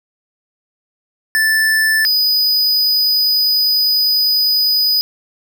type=tone pair in turn; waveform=square; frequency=1759 / 4975 Hz; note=A6 / D#8; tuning=-1 / -1 cents; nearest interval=octave + tritone; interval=1800 cents; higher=second; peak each=-12 dBFS; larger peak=neither; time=1.35-2.05 / 2.05-5.01 s; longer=second; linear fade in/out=0 ms; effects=none